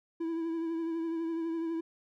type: tone with vibrato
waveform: triangle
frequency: 329.6 Hz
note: E4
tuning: in tune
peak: -29 dBFS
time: 0.2-1.81 s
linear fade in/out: 10 ms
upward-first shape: triangle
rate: 12 Hz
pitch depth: 38 cents each way
effects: none